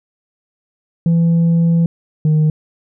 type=tone pair in turn; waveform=sine; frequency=167.5 / 154.36 Hz; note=E3 / D#3; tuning=+28 / -13 cents; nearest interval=minor second; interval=141 cents; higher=first; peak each=-7 dBFS; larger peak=neither; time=1.06-1.86 / 2.25-2.5 s; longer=first; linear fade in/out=2 ms; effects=tanh soft clip ceiling -9 dBFS